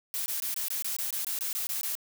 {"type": "noise bursts", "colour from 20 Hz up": "blue", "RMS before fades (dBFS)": -32, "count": 13, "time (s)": [0.14, 1.952], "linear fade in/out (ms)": 0, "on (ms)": 120, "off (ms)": 21, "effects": []}